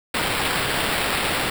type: noise with sample-and-hold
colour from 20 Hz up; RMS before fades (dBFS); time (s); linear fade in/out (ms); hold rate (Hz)
blue; -23; 0.14-1.5; 5; 6300
effects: none